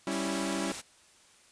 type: chord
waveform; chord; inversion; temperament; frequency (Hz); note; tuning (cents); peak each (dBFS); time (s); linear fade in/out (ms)
sawtooth; C# diminished; second; equal; 196 / 277.2 / 329.6; G3 / C#4 / E4; 0 / 0 / 0; -31; 0.07-0.72; 2
type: noise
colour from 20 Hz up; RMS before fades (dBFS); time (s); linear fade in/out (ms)
white; -39; 0.1-0.82; 20
effects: white hiss -60 dBFS RMS until 1.51 s + resampled to 22050 Hz